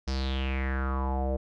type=tone with low-pass filter sweep; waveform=square; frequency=66.3 Hz; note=C2; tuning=23 cents sharp; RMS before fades=-29 dBFS; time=0.07-1.37 s; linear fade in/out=10 ms; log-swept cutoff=5400 to 550 Hz; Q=5.6; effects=none